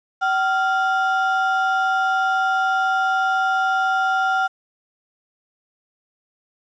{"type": "ring-modulated tone", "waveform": "triangle", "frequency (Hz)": 1078, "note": "C#6", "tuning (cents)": -49, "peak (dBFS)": -12, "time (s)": [0.21, 4.48], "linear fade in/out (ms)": 20, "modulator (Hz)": 315, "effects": ["resampled to 16000 Hz", "8-bit"]}